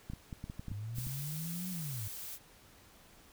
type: clicks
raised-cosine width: 5 ms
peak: -29 dBFS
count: 10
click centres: 0.1 / 0.135 / 0.328 / 0.441 / 0.499 / 0.595 / 0.683 / 0.716 / 0.985 / 1.069 s
type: linear two-way sweep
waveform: sine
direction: up then down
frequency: 96.2 to 186.4 to 96.2 Hz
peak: -38 dBFS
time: 0.7-2.08 s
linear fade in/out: 5 ms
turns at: 1.7 s
type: noise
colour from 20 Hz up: blue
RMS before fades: -44 dBFS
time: 0.94-2.39 s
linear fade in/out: 50 ms
effects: pink hiss -60 dBFS RMS until 3.32 s